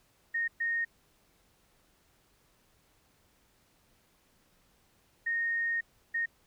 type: tone bursts at uneven times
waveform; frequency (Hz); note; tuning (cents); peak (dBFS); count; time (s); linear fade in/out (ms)
sine; 1852; A#6; -12; -28; 4; 0.34-0.48 / 0.6-0.85 / 5.26-5.81 / 6.14-6.26; 10
effects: pink hiss -68 dBFS RMS until 6.46 s